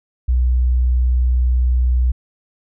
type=tone; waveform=sine; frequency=62 Hz; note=B1; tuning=7 cents sharp; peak=-12 dBFS; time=0.28-2.12 s; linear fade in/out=10 ms; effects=none